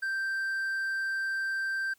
triangle tone, 1568 Hz, G6, in tune, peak -27 dBFS, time 0.02-1.94 s, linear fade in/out 10 ms, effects white hiss -67 dBFS RMS until 1.98 s

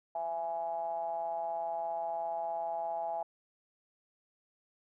triangle ring-modulated tone, 82.5 Hz, E2, 2 cents sharp, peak -28 dBFS, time 0.15-3.23 s, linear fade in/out 5 ms, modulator 751 Hz, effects none

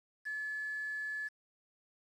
sine tone with quantisation, 1718 Hz, A6, 42 cents flat, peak -36 dBFS, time 0.25-1.29 s, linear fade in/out 20 ms, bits 9, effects low-pass 8000 Hz 12 dB/octave

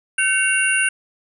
sine tone cluster, 1526 / 2219 / 2759 / 9500 Hz, G6 / C#7 / F7 / D9, -47 / +1 / -22 / +19 cents, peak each -19 / -26 / -20 / -22 dBFS, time 0.18-0.89 s, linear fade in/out 5 ms, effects none

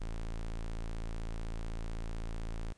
square tone, 27.93 Hz, A0, 27 cents sharp, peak -36 dBFS, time 0-2.73 s, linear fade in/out 10 ms, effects pink hiss -68 dBFS RMS until 2.77 s + resampled to 22050 Hz

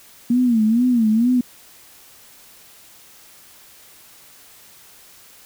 sine tone with vibrato, 233 Hz, A#3, 1 cent flat, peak -13 dBFS, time 0.3-1.41 s, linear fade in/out 5 ms, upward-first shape sine, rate 2.2 Hz, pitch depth 140 cents each way, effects white hiss -47 dBFS RMS until 5.45 s

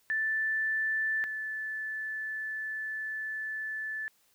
sine tone pair in turn, 1760 / 1745.8 Hz, A6 / A6, 0 / -14 cents, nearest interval unison, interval 14 cents, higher first, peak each -27 / -33 dBFS, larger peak first, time 0.1-1.24 / 1.24-4.08 s, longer second, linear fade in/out 0 ms, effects white hiss -68 dBFS RMS until 4.34 s

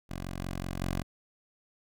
10% pulse tone with level steps, 45.29 Hz, F#1, 36 cents flat, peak -28 / -26 / -22 dBFS, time 0.09-1.03 s, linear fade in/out 20 ms, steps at 0.39 / 0.81 s, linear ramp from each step 5 ms, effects none

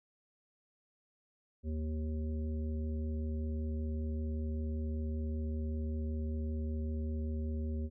harmonic tone with a mistuned harmonic, 77.78 Hz, D#2, in tune, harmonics 1 / 3 / 5 / 7, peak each -34 / -41 / -48 / -53 dBFS, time 1.63-7.9 s, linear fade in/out 50 ms, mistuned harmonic 1, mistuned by -39 cents, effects none

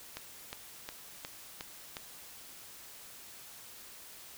click train, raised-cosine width 0.2 ms, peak -22 dBFS, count 6, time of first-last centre 0.17-1.969 s, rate 2.78 Hz, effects white hiss -51 dBFS RMS until 4.37 s

